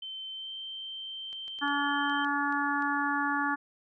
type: tone with pitch glide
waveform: sine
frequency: 3090 to 3124 Hz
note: G7 to G7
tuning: -26 to -7 cents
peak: -37 dBFS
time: 0.02-2.25 s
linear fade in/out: 5 ms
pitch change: +19 cents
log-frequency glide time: 0.32-0.51 s
type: clicks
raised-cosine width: 0.2 ms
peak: -34 dBFS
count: 8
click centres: 1.329 / 1.48 / 1.588 / 1.68 / 2.097 / 2.248 / 2.525 / 2.823 s
type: harmonic tone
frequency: 285.8 Hz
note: D4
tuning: 47 cents flat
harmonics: 1 / 3 / 4 / 5 / 6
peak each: -33 / -33 / -33 / -33 / -33 dBFS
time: 1.61-3.56 s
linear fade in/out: 20 ms
effects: none